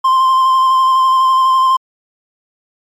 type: tone with vibrato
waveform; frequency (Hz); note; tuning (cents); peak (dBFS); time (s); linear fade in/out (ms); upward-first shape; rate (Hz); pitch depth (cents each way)
triangle; 1046.5; C6; 0; -6; 0.04-1.77; 10; square; 12; 14
effects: MP3 96 kbps